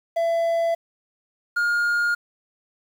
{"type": "tone pair in turn", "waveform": "triangle", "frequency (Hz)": [670, 1419.7], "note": ["E5", "F6"], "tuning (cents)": [28, 28], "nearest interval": "octave + minor second", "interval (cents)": 1300, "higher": "second", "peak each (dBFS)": -17, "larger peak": "neither", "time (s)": [[0.16, 0.75], [1.56, 2.15]], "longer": "neither", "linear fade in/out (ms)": 10, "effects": ["8-bit"]}